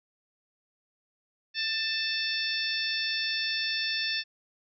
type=harmonic tone with a mistuned harmonic; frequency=890 Hz; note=A5; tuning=20 cents sharp; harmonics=2 / 3 / 4 / 5 / 6; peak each=-34 / -34 / -34 / -34 / -34 dBFS; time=1.54-4.24 s; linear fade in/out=50 ms; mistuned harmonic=3; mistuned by=-23 cents; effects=none